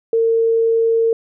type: tone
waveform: sine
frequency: 455.2 Hz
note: A#4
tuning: 41 cents flat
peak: -12 dBFS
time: 0.13-1.13 s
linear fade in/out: 2 ms
effects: none